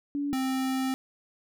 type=tone pair in turn; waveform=sine / square; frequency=285.9 / 262.6 Hz; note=D4 / C4; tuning=-46 / +6 cents; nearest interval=minor second; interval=148 cents; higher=first; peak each=-27 dBFS; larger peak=neither; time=0.15-0.33 / 0.33-0.94 s; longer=second; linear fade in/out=0 ms; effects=none